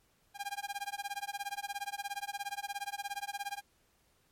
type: tone with tremolo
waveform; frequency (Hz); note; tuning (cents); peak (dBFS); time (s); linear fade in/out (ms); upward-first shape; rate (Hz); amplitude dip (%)
sawtooth; 806; G5; +48; -30; 0.34-3.62; 50; sine; 17; 100
effects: pink hiss -71 dBFS RMS until 4.31 s + MP3 64 kbps